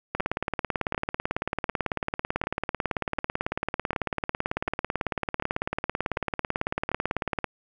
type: two click trains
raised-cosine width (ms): 0.5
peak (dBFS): -11 / -14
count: 133 / 10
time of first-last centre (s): 0.15-7.443 / 0.2-6.916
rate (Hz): 18.1 / 1.34
effects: none